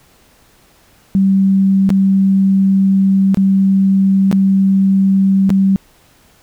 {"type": "tone with dropouts", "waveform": "sine", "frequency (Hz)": 193.5, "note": "G3", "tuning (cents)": -22, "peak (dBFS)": -8, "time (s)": [1.15, 5.76], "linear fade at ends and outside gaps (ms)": 0, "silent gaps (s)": [[1.892, 1.903], [3.345, 3.372], [4.314, 4.327], [5.494, 5.503]], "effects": ["pink hiss -50 dBFS RMS until 6.42 s"]}